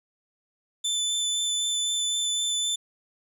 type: tone with vibrato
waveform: 25% pulse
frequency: 3520 Hz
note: A7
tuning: in tune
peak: -20 dBFS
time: 0.84-2.76 s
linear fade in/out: 10 ms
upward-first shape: sine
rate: 3.9 Hz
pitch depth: 10 cents each way
effects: none